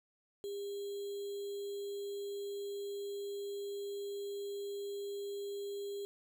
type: tone with sample-and-hold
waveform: sine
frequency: 402.2 Hz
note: G4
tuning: 44 cents sharp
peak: -38 dBFS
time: 0.44-6.05 s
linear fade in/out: 0 ms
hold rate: 3675 Hz
effects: none